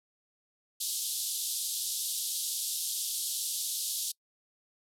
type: band-pass noise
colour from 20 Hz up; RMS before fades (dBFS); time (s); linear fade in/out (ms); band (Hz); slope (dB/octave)
white; -34; 0.8-4.12; 10; 3300 to 13000; 48
effects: noise-tail reverb RT60 0.1 s tail -25 dB re dry